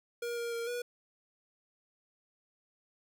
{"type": "tone with pitch steps", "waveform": "square", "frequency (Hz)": [474.3, 470, 465.3, 484.7], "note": ["A#4", "A#4", "A#4", "B4"], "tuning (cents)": [30, 14, -3, -32], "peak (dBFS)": -35, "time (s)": [0.22, 0.82], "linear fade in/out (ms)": 5, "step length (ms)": 150, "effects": []}